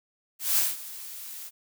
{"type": "noise with ADSR envelope", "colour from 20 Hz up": "blue", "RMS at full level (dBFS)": -22, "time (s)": [0.39, 1.51], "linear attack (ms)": 180, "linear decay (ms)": 190, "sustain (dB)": -18, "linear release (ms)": 45, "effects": []}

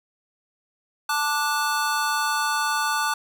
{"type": "chord", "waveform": "square", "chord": "D major", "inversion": "second", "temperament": "just", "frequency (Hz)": [881, 1174.7, 1468.3], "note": ["A5", "D6", "F#6"], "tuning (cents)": [2, 0, -14], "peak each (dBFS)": -27, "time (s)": [1.09, 3.14], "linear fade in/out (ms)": 5, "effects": []}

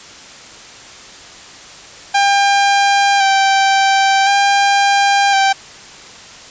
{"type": "tone with vibrato", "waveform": "sawtooth", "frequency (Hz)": 790, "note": "G5", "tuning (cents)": 13, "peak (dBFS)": -6, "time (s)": [2.14, 5.53], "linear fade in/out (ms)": 10, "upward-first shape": "square", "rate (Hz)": 0.47, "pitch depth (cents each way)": 20, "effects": ["white hiss -36 dBFS RMS until 6.5 s", "resampled to 16000 Hz"]}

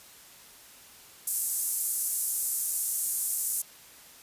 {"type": "band-pass noise", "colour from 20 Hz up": "white", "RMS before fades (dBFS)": -30, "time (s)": [1.27, 3.62], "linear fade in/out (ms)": 5, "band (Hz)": [7900, 13000], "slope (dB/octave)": 24, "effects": ["white hiss -52 dBFS RMS until 4.22 s", "resampled to 32000 Hz"]}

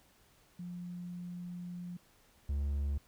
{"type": "tone pair in turn", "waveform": ["sine", "triangle"], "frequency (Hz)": [176.6, 70.96], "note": ["F3", "C#2"], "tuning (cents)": [20, 41], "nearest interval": "octave + major third", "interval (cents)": 1579, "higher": "first", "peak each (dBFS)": [-40, -29], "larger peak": "second", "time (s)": [[0.59, 1.97], [2.49, 2.98]], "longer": "first", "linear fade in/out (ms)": 5, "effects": ["pink hiss -66 dBFS RMS until 3.07 s"]}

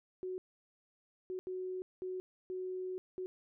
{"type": "tone bursts at uneven times", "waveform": "sine", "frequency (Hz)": 370, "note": "F#4", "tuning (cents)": 0, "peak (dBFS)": -37, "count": 6, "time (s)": [[0.23, 0.38], [1.3, 1.39], [1.47, 1.82], [2.02, 2.2], [2.5, 2.98], [3.18, 3.26]], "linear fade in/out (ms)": 0, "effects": []}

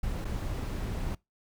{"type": "noise with dropouts", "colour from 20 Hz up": "brown", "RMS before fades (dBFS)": -33, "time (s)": [0.03, 1.15], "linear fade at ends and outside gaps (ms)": 5, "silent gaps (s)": [0.247, 0.251], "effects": ["noise-tail reverb RT60 0.2 s tail -23 dB re dry"]}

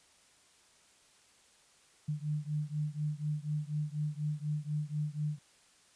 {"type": "beating tone pair", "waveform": "sine", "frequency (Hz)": [148.6, 152.7], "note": ["D3", "D#3"], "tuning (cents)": [21, -32], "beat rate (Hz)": 4.1, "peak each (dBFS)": [-35, -36], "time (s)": [2.08, 5.39], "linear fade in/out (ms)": 10, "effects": ["white hiss -64 dBFS RMS until 5.95 s", "resampled to 22050 Hz"]}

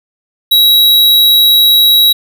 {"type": "tone", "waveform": "square", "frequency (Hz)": 3865, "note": "B7", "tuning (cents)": -38, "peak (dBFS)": -5, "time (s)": [0.51, 2.13], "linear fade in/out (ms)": 10, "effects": []}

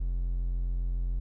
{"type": "tone", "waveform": "triangle", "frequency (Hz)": 43.65, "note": "F1", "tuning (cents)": 0, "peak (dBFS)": -25, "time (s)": [0, 1.2], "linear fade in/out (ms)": 10, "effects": []}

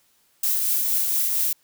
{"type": "noise with tremolo", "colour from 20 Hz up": "violet", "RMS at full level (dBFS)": -21, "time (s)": [0.43, 1.53], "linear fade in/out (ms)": 5, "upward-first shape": "triangle", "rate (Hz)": 4.3, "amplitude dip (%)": 30, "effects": ["white hiss -63 dBFS RMS until 1.63 s"]}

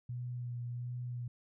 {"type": "tone with vibrato", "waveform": "sine", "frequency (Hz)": 121.9, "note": "B2", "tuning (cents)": -22, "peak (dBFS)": -37, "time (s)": [0.09, 1.28], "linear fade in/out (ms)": 5, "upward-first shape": "sine", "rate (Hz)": 1.4, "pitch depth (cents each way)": 19, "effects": []}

